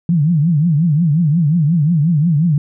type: tone with vibrato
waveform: sine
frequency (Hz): 158.9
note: D#3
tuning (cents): +37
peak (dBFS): -10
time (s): 0.09-2.58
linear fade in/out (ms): 2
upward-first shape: triangle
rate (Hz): 5.6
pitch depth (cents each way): 230
effects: none